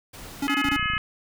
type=noise; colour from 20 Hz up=pink; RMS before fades=-41 dBFS; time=0.13-0.49 s; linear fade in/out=10 ms
type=tone bursts; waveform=square; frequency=281 Hz; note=C#4; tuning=24 cents sharp; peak=-24 dBFS; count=5; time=0.42-0.765 s; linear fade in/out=5 ms; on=53 ms; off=20 ms
type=harmonic tone; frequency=423.8 Hz; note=G#4; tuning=35 cents sharp; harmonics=3 / 4 / 5 / 6 / 7; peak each=-28 / -29 / -30 / -31 / -31 dBFS; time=0.48-0.98 s; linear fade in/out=0 ms
type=clicks; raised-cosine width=5 ms; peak=-23 dBFS; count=10; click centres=0.652 / 0.687 / 0.721 / 0.762 / 0.796 / 0.828 / 0.858 / 0.901 / 0.936 / 0.968 s
effects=none